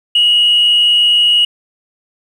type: tone with frequency modulation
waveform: sine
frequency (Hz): 2894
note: F#7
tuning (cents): -39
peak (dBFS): -6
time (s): 0.15-1.45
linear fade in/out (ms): 5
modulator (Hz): 90.9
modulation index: 0.48
effects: tanh soft clip ceiling -4 dBFS + 7-bit